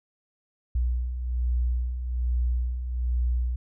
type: beating tone pair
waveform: sine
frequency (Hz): 60 / 61.2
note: B1 / B1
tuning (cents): -49 / -15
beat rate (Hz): 1.2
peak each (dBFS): -32 / -24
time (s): 0.75-3.56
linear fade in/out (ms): 5
effects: none